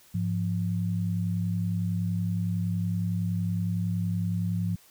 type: tone pair together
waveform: sine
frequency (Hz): 103.82 / 174.61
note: G#2 / F3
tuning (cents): 0 / 0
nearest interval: major sixth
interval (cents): 900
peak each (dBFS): -28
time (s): 0.14-4.76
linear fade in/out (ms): 10
effects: white hiss -57 dBFS RMS until 4.9 s